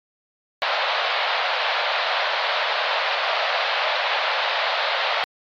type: band-pass noise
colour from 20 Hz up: pink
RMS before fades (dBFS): -23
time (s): 0.62-5.24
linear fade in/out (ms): 0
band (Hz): 570 to 4300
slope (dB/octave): 48
effects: AAC 48 kbps